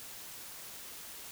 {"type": "silence", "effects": ["white hiss -47 dBFS RMS until 1.31 s"]}